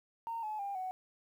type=tone with pitch steps; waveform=sine; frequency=918 / 856.5 / 799.2 / 745.6 Hz; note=A#5 / A5 / G5 / F#5; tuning=-27 / -47 / +33 / +13 cents; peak=-35 dBFS; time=0.27-0.91 s; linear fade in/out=0 ms; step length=160 ms; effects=tanh soft clip ceiling -31 dBFS + 11-bit